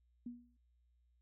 sine tone with exponential decay, 241.2 Hz, B3, 41 cents flat, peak -40 dBFS, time 0.26-0.57 s, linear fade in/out 5 ms, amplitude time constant 67 ms, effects added 60 Hz sine -70 dBFS peak until 1.21 s

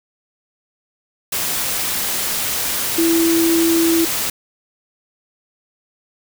sine tone in noise, 331.7 Hz, E4, 11 cents sharp, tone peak -13 dBFS, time 2.98-4.05 s, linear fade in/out 5 ms, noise white, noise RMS -21 dBFS, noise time 1.32-4.3 s, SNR +5 dB, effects none

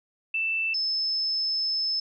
sine tone pair in turn, 2656 / 5236 Hz, E7 / E8, +12 / -13 cents, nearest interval octave, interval 1175 cents, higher second, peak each -24 dBFS, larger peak neither, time 0.34-0.74 / 0.74-2 s, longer second, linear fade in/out 5 ms, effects none

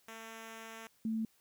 5% pulse / sine tone pair in turn, 224.5 / 222.2 Hz, A3 / A3, +35 / +17 cents, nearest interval unison, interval 18 cents, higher first, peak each -35 / -32 dBFS, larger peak second, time 0.08-0.87 / 1.05-1.25 s, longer first, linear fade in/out 2 ms, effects white hiss -70 dBFS RMS until 1.4 s

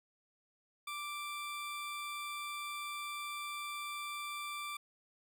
20% pulse tone, 1174.7 Hz, D6, in tune, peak -35 dBFS, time 0.87-4.77 s, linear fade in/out 5 ms, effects none

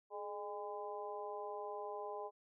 harmonic tone with a mistuned harmonic, 203.2 Hz, G#3, 38 cents flat, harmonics 2 / 3 / 4 / 5, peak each -46 / -48 / -47 / -49 dBFS, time 0.1-2.31 s, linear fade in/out 50 ms, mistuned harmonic 2, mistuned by +62 cents, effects none

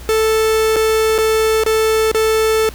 45% pulse tone with dropouts, 440 Hz, A4, in tune, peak -12 dBFS, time 0.09-2.69 s, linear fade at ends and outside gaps 0 ms, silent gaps 0.76-0.765 / 1.18-1.186 / 1.636-1.663 / 2.115-2.147 s, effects added 60 Hz sine -32 dBFS peak until 2.74 s + pink hiss -38 dBFS RMS until 2.74 s

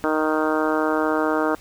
harmonic tone, 155.56 Hz, D#3, in tune, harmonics 2 / 3 / 4 / 5 / 6 / 7 / 8 / 9 / 10, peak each -23 / -25 / -26 / -30 / -29 / -31 / -29 / -30 / -33 dBFS, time 0.04-1.55 s, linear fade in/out 0 ms, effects pink hiss -48 dBFS RMS until 1.6 s

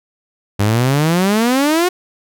sawtooth exponential sweep, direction up, 98 to 370 Hz, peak -8 dBFS, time 0.59-1.89 s, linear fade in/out 10 ms, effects none

